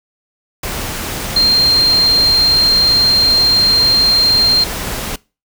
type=tone in noise; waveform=sine; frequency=4186 Hz; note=C8; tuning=in tune; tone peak=-8 dBFS; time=1.36-4.64 s; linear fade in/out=5 ms; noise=pink; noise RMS=-22 dBFS; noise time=0.63-5.16 s; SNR=+11 dB; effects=noise-tail reverb RT60 0.3 s tail -23 dB re dry